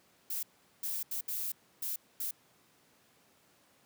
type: noise bursts at uneven times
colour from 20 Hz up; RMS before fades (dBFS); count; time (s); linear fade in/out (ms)
violet; -36; 6; 0.3-0.43 / 0.83-1.03 / 1.11-1.21 / 1.28-1.52 / 1.82-1.96 / 2.2-2.31; 5
effects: pink hiss -66 dBFS RMS until 3.85 s + high-pass 150 Hz 12 dB/octave